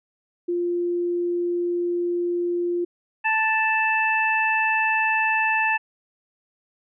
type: tone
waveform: sine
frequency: 349.2 Hz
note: F4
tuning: in tune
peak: -21 dBFS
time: 0.48-2.85 s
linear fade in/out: 10 ms
type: harmonic tone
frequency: 880 Hz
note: A5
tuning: in tune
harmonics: 1 / 2 / 3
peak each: -23 / -23 / -23 dBFS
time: 3.24-5.78 s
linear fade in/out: 20 ms
effects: none